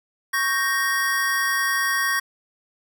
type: chord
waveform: square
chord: G diminished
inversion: second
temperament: equal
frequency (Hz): 1108.7 / 1568 / 1864.7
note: Db6 / G6 / Bb6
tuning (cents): 0 / 0 / 0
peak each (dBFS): -27 / -27 / -23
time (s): 0.33-2.2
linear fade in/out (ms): 10
effects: none